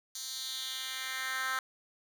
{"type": "tone with high-pass filter sweep", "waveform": "10% pulse", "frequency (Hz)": 261.6, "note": "C4", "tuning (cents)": 0, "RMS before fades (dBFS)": -37, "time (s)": [0.15, 1.59], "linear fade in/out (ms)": 2, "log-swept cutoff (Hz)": [5300, 1400], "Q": 2.3, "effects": []}